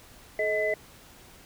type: tone cluster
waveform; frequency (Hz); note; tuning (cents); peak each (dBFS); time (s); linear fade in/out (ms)
sine; 430.6 / 631 / 2012; A4 / D#5 / B6; -37 / +24 / +32; -30 / -27 / -29; 0.39-0.74; 2
effects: pink hiss -52 dBFS RMS until 1.45 s